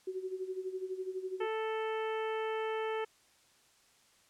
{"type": "tone with tremolo", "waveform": "sine", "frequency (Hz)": 374.6, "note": "F#4", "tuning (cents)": 21, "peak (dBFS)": -33, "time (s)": [0.07, 1.47], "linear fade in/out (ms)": 5, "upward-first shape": "sine", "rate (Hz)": 12, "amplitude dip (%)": 75}
{"type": "harmonic tone", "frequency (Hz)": 440, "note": "A4", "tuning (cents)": 0, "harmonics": [1, 2, 3, 4, 5, 6, 7], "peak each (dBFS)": [-34, -40, -44, -46, -48, -50, -51], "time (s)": [1.4, 3.05], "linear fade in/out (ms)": 10}
{"effects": ["white hiss -66 dBFS RMS until 4.29 s", "low-pass 9000 Hz 12 dB/octave"]}